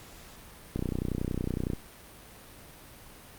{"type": "click train", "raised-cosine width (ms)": 3, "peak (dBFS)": -17, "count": 31, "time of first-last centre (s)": [0.76, 1.734], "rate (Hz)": 30.8, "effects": ["pink hiss -50 dBFS RMS until 3.38 s", "Opus 48 kbps"]}